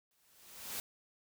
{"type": "noise with exponential growth", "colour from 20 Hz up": "white", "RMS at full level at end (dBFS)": -38, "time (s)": [0.11, 0.8], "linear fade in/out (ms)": 1, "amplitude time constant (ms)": 150, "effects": []}